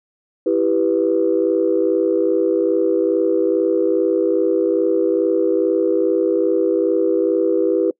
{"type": "chord", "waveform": "sine", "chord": "E minor", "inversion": "none", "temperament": "equal", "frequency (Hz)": [329.6, 392, 493.9], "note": ["E4", "G4", "B4"], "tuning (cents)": [0, 0, 0], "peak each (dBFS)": -18, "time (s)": [0.46, 7.91], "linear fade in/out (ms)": 5, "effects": ["noise-tail reverb RT60 0.1 s tail -25 dB re dry", "tanh soft clip ceiling -5 dBFS"]}